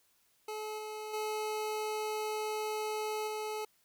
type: tone with level steps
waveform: 25% pulse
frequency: 429.2 Hz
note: A4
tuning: 43 cents flat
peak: -34 / -36 / -30 / -32 dBFS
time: 0.48-3.65 s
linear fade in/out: 5 ms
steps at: 0.78 / 1.13 / 3.27 s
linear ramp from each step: 10 ms
effects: white hiss -71 dBFS RMS until 3.84 s